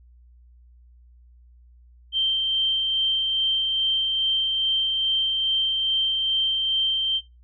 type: tone with tremolo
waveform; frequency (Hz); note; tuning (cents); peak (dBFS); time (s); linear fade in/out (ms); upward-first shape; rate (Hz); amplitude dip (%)
sine; 3136; G7; 0; -19; 2.12-7.21; 50; sine; 2.4; 25
effects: noise-tail reverb RT60 0.2 s tail -17 dB re dry + added 60 Hz sine -49 dBFS peak until 7.43 s